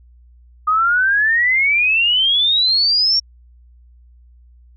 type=exponential sweep; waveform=sine; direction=up; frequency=1230 to 5580 Hz; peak=-12 dBFS; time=0.67-3.2 s; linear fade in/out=10 ms; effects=added 60 Hz sine -44 dBFS peak until 4.76 s